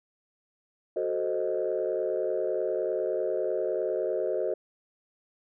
sine chord, F# diminished seventh, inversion none, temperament equal, 370 / 440 / 523.3 / 622.3 Hz, F#4 / A4 / C5 / Eb5, 0 / 0 / 0 / 0 cents, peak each -31 dBFS, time 0.96-4.54 s, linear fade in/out 5 ms, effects tanh soft clip ceiling -18 dBFS

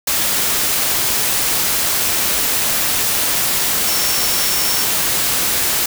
sine tone in noise, 5460 Hz, F8, 40 cents flat, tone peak -23 dBFS, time 3.87-4.84 s, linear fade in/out 5 ms, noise white, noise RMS -17 dBFS, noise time 0.07-5.86 s, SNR -9 dB, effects none

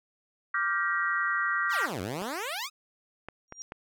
sine chord, G minor seventh, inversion second, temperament equal with one note detuned, 1174.7 / 1396.9 / 1568 / 1904.9 Hz, D6 / F6 / G6 / Bb6, 0 / 0 / 0 / +37 cents, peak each -31 dBFS, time 0.54-1.86 s, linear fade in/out 5 ms
10% pulse exponential two-way sweep, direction down then up, 1318.5 to 85.6 to 1318.5 Hz, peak -24 dBFS, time 1.69-2.7 s, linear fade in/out 50 ms, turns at 2.01 s
clicks, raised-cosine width 0.5 ms, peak -24 dBFS, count 4, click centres 2.219 / 3.286 / 3.524 / 3.721 s
sine tone with exponential growth, 5700 Hz, F8, 34 cents sharp, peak -34 dBFS, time 3.48-3.62 s, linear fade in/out 0 ms, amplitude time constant 29 ms
effects none

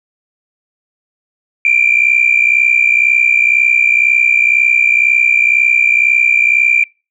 sine tone pair together, 2338 / 2400 Hz, D7 / D7, -8 / +37 cents, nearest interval unison, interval 45 cents, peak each -10 dBFS, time 1.65-6.84 s, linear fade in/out 2 ms, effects noise-tail reverb RT60 0.3 s tail -26 dB re dry + tanh soft clip ceiling 0 dBFS

